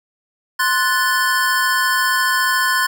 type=chord; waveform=square; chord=F# diminished; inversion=second; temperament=equal with one note detuned; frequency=1046.5 / 1480 / 1748.9 Hz; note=C6 / F#6 / A6; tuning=0 / 0 / -11 cents; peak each=-20 dBFS; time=0.59-2.87 s; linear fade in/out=10 ms; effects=none